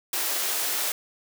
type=high-pass noise; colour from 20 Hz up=white; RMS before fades=-27 dBFS; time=0.13-0.92 s; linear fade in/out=2 ms; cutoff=320 Hz; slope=24 dB/octave; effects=none